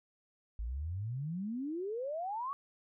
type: exponential sweep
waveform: sine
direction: up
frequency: 52 to 1150 Hz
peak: -35 dBFS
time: 0.59-2.53 s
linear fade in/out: 0 ms
effects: none